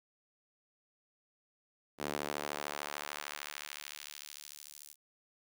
sawtooth tone with high-pass filter sweep, 73.42 Hz, D2, in tune, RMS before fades -43 dBFS, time 1.98-4.96 s, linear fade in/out 50 ms, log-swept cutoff 300 to 8100 Hz, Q 0.77, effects none

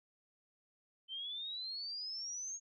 sine exponential sweep, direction up, 3075 to 6640 Hz, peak -40 dBFS, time 1.08-2.6 s, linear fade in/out 50 ms, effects none

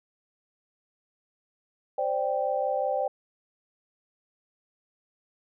sine chord, C suspended second, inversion none, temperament just, 523.3 / 588.7 / 784.9 Hz, C5 / D5 / G5, 0 / +4 / +2 cents, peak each -29 dBFS, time 1.98-3.08 s, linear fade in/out 5 ms, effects none

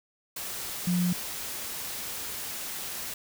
sine tone in noise, 177.8 Hz, F3, 31 cents sharp, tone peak -23 dBFS, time 0.87-1.13 s, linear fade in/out 5 ms, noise white, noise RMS -36 dBFS, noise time 0.36-3.14 s, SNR +10 dB, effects none

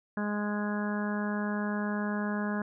harmonic tone, 207.7 Hz, G#3, in tune, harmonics 1 / 2 / 3 / 4 / 5 / 6 / 7 / 8, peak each -30 / -40 / -40 / -43 / -41 / -46 / -42 / -40 dBFS, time 0.17-2.62 s, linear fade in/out 2 ms, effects none

